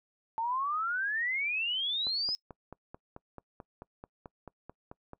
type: exponential sweep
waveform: sine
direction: up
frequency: 882 to 5180 Hz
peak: -29 dBFS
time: 0.38-2.35 s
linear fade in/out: 0 ms
type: click train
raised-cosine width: 1 ms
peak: -30 dBFS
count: 15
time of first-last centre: 2.07-5.133 s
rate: 4.57 Hz
effects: noise-tail reverb RT60 0.1 s tail -24 dB re dry